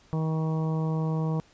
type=harmonic tone; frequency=158.8 Hz; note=D#3; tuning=36 cents sharp; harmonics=1 / 2 / 3 / 4 / 5 / 6 / 7; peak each=-25 / -37 / -36 / -42 / -43 / -42 / -44 dBFS; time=0.13-1.4 s; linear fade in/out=0 ms; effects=pink hiss -59 dBFS RMS until 1.53 s + resampled to 16000 Hz